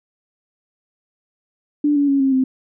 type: tone with pitch steps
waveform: sine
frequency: 293.7 / 285.2 / 276.9 / 268.9 / 261.1 Hz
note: D4 / C#4 / C#4 / C4 / C4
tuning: 0 / +49 / -2 / +47 / -3 cents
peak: -13 dBFS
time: 1.84-2.44 s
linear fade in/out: 5 ms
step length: 120 ms
effects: none